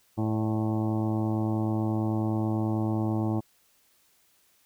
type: harmonic tone with a mistuned harmonic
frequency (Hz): 109.2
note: A2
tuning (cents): -13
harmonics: 1 / 2 / 3 / 4 / 5 / 6 / 7 / 8 / 9 / 10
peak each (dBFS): -28 / -30 / -30 / -44 / -41 / -42 / -40 / -42 / -50 / -47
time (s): 0.17-3.41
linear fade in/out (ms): 20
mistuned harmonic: 5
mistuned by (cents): +44
effects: white hiss -65 dBFS RMS until 4.65 s